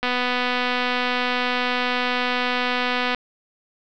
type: click train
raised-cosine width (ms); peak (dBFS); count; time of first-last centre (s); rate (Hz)
0.3; -7; 774; 0.03-3.147; 248
effects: low-pass 5000 Hz 12 dB/octave